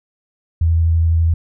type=tone with vibrato; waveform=sine; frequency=82.41 Hz; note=E2; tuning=in tune; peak=-11 dBFS; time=0.61-1.34 s; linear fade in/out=5 ms; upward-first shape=square; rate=12 Hz; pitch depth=11 cents each way; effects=none